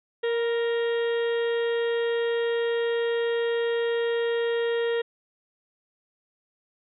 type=harmonic tone with a mistuned harmonic; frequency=466.2 Hz; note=A#4; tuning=in tune; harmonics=1 / 2 / 3 / 4 / 5 / 6 / 7 / 8; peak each=-23 / -40 / -40 / -35 / -49 / -44 / -41 / -46 dBFS; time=0.23-5.02 s; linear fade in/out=10 ms; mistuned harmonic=2; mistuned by=+33 cents; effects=none